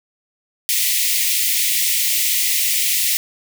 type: high-pass noise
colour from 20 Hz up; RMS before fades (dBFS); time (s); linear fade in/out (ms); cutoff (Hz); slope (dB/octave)
white; -18; 0.69-3.17; 0; 1900; 96
effects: none